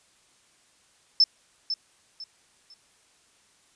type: tone with echo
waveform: sine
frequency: 5274 Hz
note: E8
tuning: in tune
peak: -14 dBFS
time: 1.2-1.24 s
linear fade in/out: 2 ms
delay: 500 ms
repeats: 3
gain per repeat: -11 dB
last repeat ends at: 2.74 s
effects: white hiss -62 dBFS RMS until 3.75 s + resampled to 22050 Hz